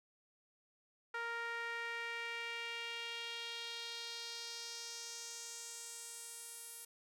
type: tone with band-pass filter sweep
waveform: sawtooth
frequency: 466.2 Hz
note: A#4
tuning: in tune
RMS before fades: -45 dBFS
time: 1.14-6.85 s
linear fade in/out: 5 ms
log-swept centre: 1500 to 11000 Hz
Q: 2.3
effects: none